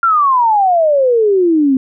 sine exponential sweep, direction down, 1396.9 to 257.2 Hz, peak -8 dBFS, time 0.03-1.77 s, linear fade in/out 2 ms, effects none

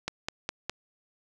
click train, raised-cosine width 0.2 ms, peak -13 dBFS, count 4, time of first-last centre 0.08-0.696 s, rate 4.87 Hz, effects none

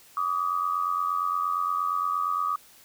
sine tone pair together, 1155.9 / 1244.5 Hz, D6 / D#6, -28 / 0 cents, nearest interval minor second, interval 128 cents, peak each -27 dBFS, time 0.17-2.56 s, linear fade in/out 2 ms, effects white hiss -54 dBFS RMS until 2.84 s

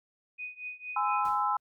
sine tone with tremolo, 2489 Hz, D#7, in tune, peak -34 dBFS, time 0.38-1.29 s, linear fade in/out 20 ms, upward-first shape triangle, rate 4.3 Hz, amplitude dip 95%
sine chord, Ab augmented, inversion none, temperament equal with one note detuned, 830.6 / 1025.6 / 1318.5 Hz, Ab5 / C6 / E6, 0 / -35 / 0 cents, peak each -30 dBFS, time 0.96-1.57 s, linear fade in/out 5 ms
pink noise with exponential decay, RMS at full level -49 dBFS, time 1.25-1.6 s, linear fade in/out 1 ms, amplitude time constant 76 ms
effects none

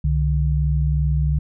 sine tone pair together, 66.06 / 148.9 Hz, C2 / D3, +17 / +24 cents, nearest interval octave + major second, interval 1407 cents, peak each -18 / -20 dBFS, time 0.04-1.39 s, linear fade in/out 5 ms, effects none

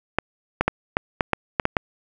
clicks, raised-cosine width 0.5 ms, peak -3 dBFS, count 9, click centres 0.186 / 0.61 / 0.68 / 0.969 / 1.208 / 1.333 / 1.598 / 1.654 / 1.768 s, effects none

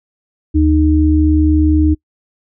sine tone pair together, 77 / 308 Hz, D#2 / D#4, -17 / -17 cents, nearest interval 2 octaves, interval 2400 cents, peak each -11 dBFS, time 0.54-1.95 s, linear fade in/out 20 ms, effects noise-tail reverb RT60 0.1 s tail -25 dB re dry

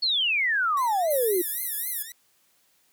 sine exponential sweep, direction down, 4462 to 340.1 Hz, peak -21 dBFS, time 0.02-1.42 s, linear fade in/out 10 ms
5% pulse tone with vibrato, 1880 Hz, A#6, 14 cents sharp, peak -28 dBFS, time 0.77-2.12 s, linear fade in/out 2 ms, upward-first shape triangle, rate 3.8 Hz, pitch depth 210 cents each way
white band-pass noise, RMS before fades -31 dBFS, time 1.1-2.03 s, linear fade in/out 10 ms, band 10000 to 15000 Hz, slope 48 dB/octave
effects white hiss -65 dBFS RMS until 2.92 s + high-pass 80 Hz 12 dB/octave

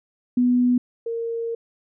sine tone pair in turn, 246.9 / 461.4 Hz, B3 / A#4, 0 / -18 cents, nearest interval major seventh, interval 1082 cents, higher second, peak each -15 / -24 dBFS, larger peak first, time 0.37-0.78 / 1.06-1.55 s, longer second, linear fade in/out 5 ms, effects none

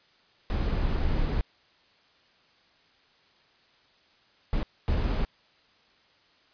brown noise bursts at uneven times, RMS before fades -26 dBFS, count 3, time 0.5-1.41 / 4.53-4.63 / 4.88-5.25 s, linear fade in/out 0 ms, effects white hiss -62 dBFS RMS until 6.53 s + resampled to 11025 Hz

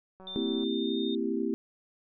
click train, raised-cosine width 1 ms, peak -37 dBFS, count 83, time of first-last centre 0.2-0.636 s, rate 188 Hz
sine tone with pitch glide, 3583 to 3654 Hz, A7 to A#7, +31 to -35 cents, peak -37 dBFS, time 0.27-1.15 s, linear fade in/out 2 ms, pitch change +34 cents, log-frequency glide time 0.53-0.95 s
sine chord, C dominant seventh, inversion third, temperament equal with one note detuned, 229.2 / 261.6 / 329.6 / 392 Hz, Bb3 / C4 / E4 / G4, -29 / 0 / 0 / 0 cents, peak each -33 dBFS, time 0.36-1.54 s, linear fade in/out 0 ms
effects none

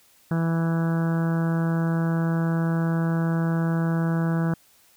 harmonic tone, 165.2 Hz, E3, 4 cents sharp, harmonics 1 / 2 / 3 / 4 / 5 / 6 / 7 / 8 / 9 / 10, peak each -21 / -31 / -36 / -37 / -40 / -41 / -42 / -41 / -39 / -43 dBFS, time 0.31-4.54 s, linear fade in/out 2 ms, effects white hiss -58 dBFS RMS until 4.96 s

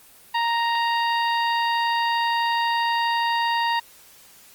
harmonic tone, 932.3 Hz, A#5, in tune, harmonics 1 / 2 / 3 / 4 / 5, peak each -21 / -27 / -31 / -33 / -35 dBFS, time 0.34-3.8 s, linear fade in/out 10 ms, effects white hiss -50 dBFS RMS until 4.54 s + Opus 24 kbps

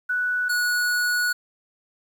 sine / square tone pair in turn, 1480 / 1463.8 Hz, F#6 / F#6, 0 / -19 cents, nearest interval unison, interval 19 cents, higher first, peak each -21 dBFS, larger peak neither, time 0.09-0.49 / 0.49-1.33 s, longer second, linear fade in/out 10 ms, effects 9-bit

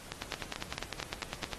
two click trains, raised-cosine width 0.2 ms, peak -17 / -17 dBFS, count 6 / 15, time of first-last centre 0.34-1.441 / 0.12-1.533 s, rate 4.54 / 9.91 Hz, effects pink hiss -49 dBFS RMS until 1.58 s + AAC 32 kbps

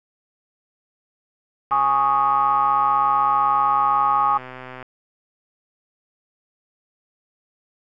click train, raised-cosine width 0.5 ms, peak -21 dBFS, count 400, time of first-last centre 1.71-4.827 s, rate 128 Hz
sine chord, Ab suspended fourth, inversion none, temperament equal, 830.6 / 1108.7 / 1244.5 Hz, Ab5 / Db6 / Eb6, 0 / 0 / 0 cents, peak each -20 dBFS, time 1.71-4.38 s, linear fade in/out 10 ms
effects none

